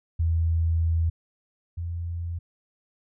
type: tone pair in turn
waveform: sine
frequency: 82.41 / 85.22 Hz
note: E2 / F2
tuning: 0 / -42 cents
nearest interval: minor second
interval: 58 cents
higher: second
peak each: -20 / -28 dBFS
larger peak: first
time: 0.19-1.1 / 1.77-2.39 s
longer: first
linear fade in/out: 10 ms
effects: none